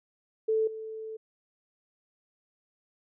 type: tone with level steps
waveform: sine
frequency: 440 Hz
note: A4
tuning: in tune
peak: -23 / -36 dBFS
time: 0.48-1.17 s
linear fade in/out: 10 ms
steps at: 0.67 s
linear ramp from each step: 5 ms
effects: none